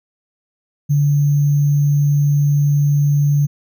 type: tone with sample-and-hold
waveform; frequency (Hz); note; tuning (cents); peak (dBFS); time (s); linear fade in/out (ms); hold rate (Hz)
sine; 144.6; D3; -27; -11; 0.89-3.47; 20; 6300
effects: none